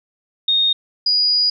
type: tone pair in turn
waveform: sine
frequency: 3700 / 4901 Hz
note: A#7 / D#8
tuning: -14 / -27 cents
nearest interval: perfect fourth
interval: 487 cents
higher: second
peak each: -13 dBFS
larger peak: neither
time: 0.48-0.73 / 1.06-1.5 s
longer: second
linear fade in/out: 5 ms
effects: none